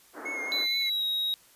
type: band-pass noise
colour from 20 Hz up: pink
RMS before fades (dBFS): -41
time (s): 0.13-0.67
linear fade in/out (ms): 50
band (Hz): 270 to 1800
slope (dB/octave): 48
type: tone with vibrato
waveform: triangle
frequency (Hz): 2163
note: C#7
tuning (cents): -43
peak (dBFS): -30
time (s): 0.25-0.9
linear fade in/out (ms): 10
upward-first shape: triangle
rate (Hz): 4.2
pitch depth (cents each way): 39
type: tone with pitch glide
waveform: triangle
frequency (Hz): 3994 to 3800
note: B7 to A#7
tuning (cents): +19 to +33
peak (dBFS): -25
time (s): 0.52-1.34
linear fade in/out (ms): 0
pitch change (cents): -86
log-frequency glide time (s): 0.78-1.05
effects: white hiss -58 dBFS RMS until 1.55 s + resampled to 32000 Hz